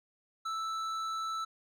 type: tone with hard clipping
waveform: sine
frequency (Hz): 1318.5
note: E6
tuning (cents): 0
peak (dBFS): -35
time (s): 0.45-1.45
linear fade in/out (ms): 10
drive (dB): 9
effects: none